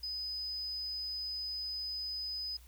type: tone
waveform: sine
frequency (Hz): 5010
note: D#8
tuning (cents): +11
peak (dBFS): -36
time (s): 0.03-2.57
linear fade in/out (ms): 5
effects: added 60 Hz sine -54 dBFS peak until 2.67 s + white hiss -63 dBFS RMS until 2.67 s